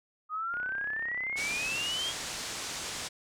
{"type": "exponential sweep", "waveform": "sine", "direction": "up", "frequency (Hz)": [1232, 3322], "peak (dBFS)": -31, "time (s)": [0.29, 2.14], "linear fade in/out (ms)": 50}
{"type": "click train", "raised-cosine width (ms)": 0.5, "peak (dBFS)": -30, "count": 43, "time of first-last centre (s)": [0.54, 1.813], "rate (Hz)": 33}
{"type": "low-pass noise", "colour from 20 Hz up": "white", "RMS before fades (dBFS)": -38, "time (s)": [1.36, 3.09], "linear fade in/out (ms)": 20, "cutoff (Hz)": 8000, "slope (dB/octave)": 24}
{"effects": []}